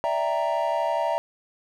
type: chord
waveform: triangle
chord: E half-diminished seventh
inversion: third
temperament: equal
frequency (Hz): 587.3 / 659.3 / 784 / 932.3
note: D5 / E5 / G5 / Bb5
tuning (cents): 0 / 0 / 0 / 0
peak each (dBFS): -27 / -24 / -30 / -25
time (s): 0.04-1.18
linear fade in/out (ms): 0
effects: none